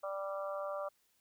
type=harmonic tone; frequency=196 Hz; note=G3; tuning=in tune; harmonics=3 / 4 / 5 / 6 / 7; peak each=-38 / -48 / -51 / -43 / -50 dBFS; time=0.03-0.89 s; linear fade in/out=10 ms; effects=white hiss -74 dBFS RMS until 1.2 s